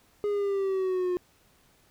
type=exponential sweep; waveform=triangle; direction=down; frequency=415.3 to 356.3 Hz; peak=-23 dBFS; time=0.24-1.17 s; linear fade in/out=0 ms; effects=pink hiss -63 dBFS RMS until 1.9 s